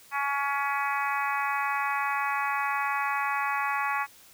harmonic tone, 280.9 Hz, C#4, 23 cents sharp, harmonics 3 / 4 / 5 / 6 / 7 / 8 / 9, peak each -31 / -30 / -35 / -35 / -35 / -39 / -37 dBFS, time 0.11-4.07 s, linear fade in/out 50 ms, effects white hiss -54 dBFS RMS until 4.33 s

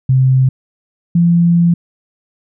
sine tone pair in turn, 130.81 / 171.19 Hz, C3 / F3, 0 / -34 cents, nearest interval perfect fourth, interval 466 cents, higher second, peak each -7 dBFS, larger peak neither, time 0.09-0.49 / 1.15-1.74 s, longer second, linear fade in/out 5 ms, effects none

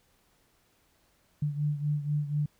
sine beating tone pair, 146.83 / 150.93 Hz, D3 / D3, 0 / +48 cents, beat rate 4.1 Hz, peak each -28 / -33 dBFS, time 1.42-2.46 s, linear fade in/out 5 ms, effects pink hiss -68 dBFS RMS until 2.59 s

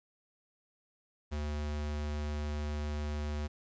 square tone, 74.4 Hz, D2, 23 cents sharp, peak -34 dBFS, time 1.31-3.48 s, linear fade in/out 20 ms, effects resampled to 16000 Hz + 11-bit

